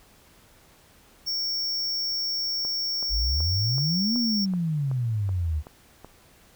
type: tone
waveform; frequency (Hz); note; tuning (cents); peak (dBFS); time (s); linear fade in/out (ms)
square; 5480; F8; -34; -26; 1.26-4.46; 20
type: click train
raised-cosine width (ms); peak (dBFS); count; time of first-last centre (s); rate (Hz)
1; -27; 10; 2.65-6.046; 2.65
type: exponential two-way sweep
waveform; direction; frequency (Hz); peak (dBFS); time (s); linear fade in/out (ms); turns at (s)
sine; up then down; 47 to 246.9 to 72.8; -23; 3.09-5.63; 50; 4.17
effects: pink hiss -56 dBFS RMS until 6.55 s